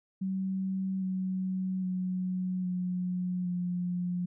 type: tone with pitch steps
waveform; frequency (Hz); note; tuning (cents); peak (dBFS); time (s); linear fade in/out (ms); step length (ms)
sine; 190.3 / 187.14 / 184.03 / 180.97 / 177.97; F#3 / F#3 / F#3 / F#3 / F3; +49 / +20 / -9 / -38 / +33; -29; 0.21-4.26; 10; 810
effects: none